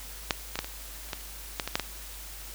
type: clicks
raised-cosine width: 0.2 ms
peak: -6 / -14 / -10 / -19 / -29 / -14 / -10 / -14 / -7 / -11 dBFS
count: 10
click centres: 0.308 / 0.556 / 0.59 / 0.645 / 1.089 / 1.132 / 1.598 / 1.676 / 1.755 / 1.797 s
effects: added 50 Hz sine -44 dBFS peak until 2.54 s + white hiss -44 dBFS RMS until 2.54 s